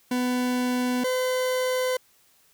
40% pulse tone pair in turn, 249.2 / 509.5 Hz, B3 / C5, +16 / -46 cents, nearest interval octave, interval 1238 cents, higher second, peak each -22 dBFS, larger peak neither, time 0.11-1.04 / 1.04-1.97 s, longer neither, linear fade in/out 5 ms, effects white hiss -61 dBFS RMS until 2.53 s

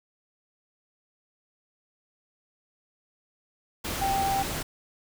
sine tone in noise, 784 Hz, G5, in tune, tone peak -24 dBFS, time 4.01-4.43 s, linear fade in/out 10 ms, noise pink, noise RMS -32 dBFS, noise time 3.84-4.63 s, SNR +5 dB, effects none

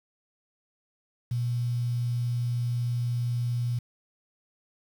sine tone with quantisation, 120.8 Hz, B2, 38 cents flat, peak -25 dBFS, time 1.31-3.79 s, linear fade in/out 5 ms, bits 8, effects none

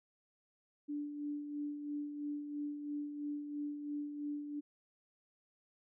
sine tone with tremolo, 292.6 Hz, D4, 6 cents flat, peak -36 dBFS, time 0.88-4.61 s, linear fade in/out 20 ms, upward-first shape sine, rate 3 Hz, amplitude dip 50%, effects none

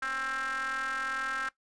square ring-modulated tone, 130.81 Hz, C3, in tune, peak -29 dBFS, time 0.02-1.49 s, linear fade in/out 5 ms, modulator 1460 Hz, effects noise-tail reverb RT60 0.1 s tail -17 dB re dry + resampled to 22050 Hz

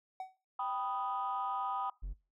triangle tone with exponential decay, 753 Hz, F#5, 30 cents sharp, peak -33 dBFS, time 0.2-0.37 s, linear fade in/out 2 ms, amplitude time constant 35 ms
sine chord, G augmented, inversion none, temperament equal, 784 / 987.8 / 1244.5 Hz, G5 / B5 / D#6, 0 / 0 / 0 cents, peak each -37 dBFS, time 0.59-1.9 s, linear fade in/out 5 ms
triangle tone, 46 Hz, F#1, 9 cents flat, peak -34 dBFS, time 2.02-2.14 s, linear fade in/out 20 ms
effects noise-tail reverb RT60 0.3 s tail -22 dB re dry + tanh soft clip ceiling -26 dBFS

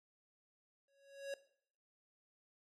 square tone with exponential growth, 554.4 Hz, C#5, in tune, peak -39 dBFS, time 0.88-1.34 s, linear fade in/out 2 ms, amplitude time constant 99 ms, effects noise-tail reverb RT60 0.6 s tail -17 dB re dry + low-pass 9000 Hz 12 dB/octave

